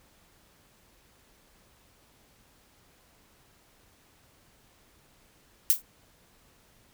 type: noise with exponential decay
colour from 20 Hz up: violet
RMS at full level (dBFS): -17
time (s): 5.7-5.82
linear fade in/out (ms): 0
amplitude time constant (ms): 26
effects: pink hiss -62 dBFS RMS until 6.93 s